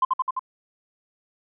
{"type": "tone with echo", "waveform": "sine", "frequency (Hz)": 1038, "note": "C6", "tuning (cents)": -14, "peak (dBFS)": -15, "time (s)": [0.02, 0.05], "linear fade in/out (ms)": 5, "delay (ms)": 86, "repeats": 4, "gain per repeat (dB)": -2, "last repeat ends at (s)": 0.394, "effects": ["tanh soft clip ceiling -11 dBFS"]}